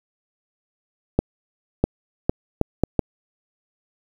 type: accelerating click train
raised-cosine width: 2 ms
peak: -3 dBFS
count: 6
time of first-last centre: 1.19-2.993 s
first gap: 650 ms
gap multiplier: 0.7
effects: 7-bit